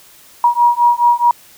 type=beating tone pair; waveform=sine; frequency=954 / 958.7 Hz; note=A#5 / A#5; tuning=+40 / +48 cents; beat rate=4.7 Hz; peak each=-12 dBFS; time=0.44-1.31 s; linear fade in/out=2 ms; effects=white hiss -44 dBFS RMS until 1.57 s